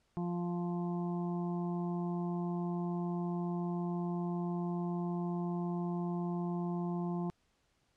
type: harmonic tone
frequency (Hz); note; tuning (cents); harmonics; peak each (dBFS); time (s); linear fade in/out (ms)
174.61; F3; 0; 1 / 2 / 4 / 5 / 6; -34 / -40 / -46 / -48 / -50; 0.17-7.3; 0
effects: pink hiss -75 dBFS RMS until 7.96 s + low-pass 8000 Hz 12 dB/octave